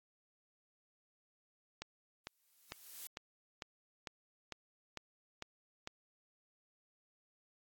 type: click train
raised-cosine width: 0.2 ms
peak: -25 dBFS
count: 10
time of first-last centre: 1.82-5.874 s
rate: 2.22 Hz
type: noise with exponential growth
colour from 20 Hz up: blue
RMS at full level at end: -45 dBFS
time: 2.24-3.07 s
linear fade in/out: 2 ms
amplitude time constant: 180 ms
effects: AAC 64 kbps